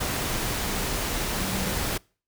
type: tone in noise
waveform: sine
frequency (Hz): 190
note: F#3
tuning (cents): +46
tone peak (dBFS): -32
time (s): 1.4-1.73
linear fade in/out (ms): 10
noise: pink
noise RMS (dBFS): -28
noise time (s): 0-1.98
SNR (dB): -7
effects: noise-tail reverb RT60 0.4 s tail -26 dB re dry